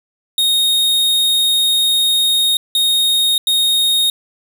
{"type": "tone bursts at uneven times", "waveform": "45% pulse", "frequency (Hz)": 3721, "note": "A#7", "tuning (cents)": -4, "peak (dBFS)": -12, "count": 3, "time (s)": [[0.38, 2.57], [2.75, 3.38], [3.47, 4.1]], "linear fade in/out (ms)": 2, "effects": []}